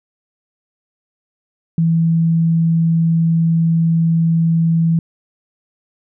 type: tone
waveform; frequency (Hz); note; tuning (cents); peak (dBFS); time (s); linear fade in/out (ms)
sine; 164.81; E3; 0; -11; 1.78-4.99; 2
effects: none